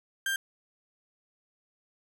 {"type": "tone", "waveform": "35% pulse", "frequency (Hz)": 1586, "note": "G6", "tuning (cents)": 20, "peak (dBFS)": -26, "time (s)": [0.26, 0.36], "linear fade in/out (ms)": 2, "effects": []}